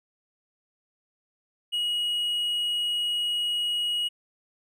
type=tone; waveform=triangle; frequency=2900 Hz; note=F#7; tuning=35 cents flat; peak=-23 dBFS; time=1.72-4.09 s; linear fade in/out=20 ms; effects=none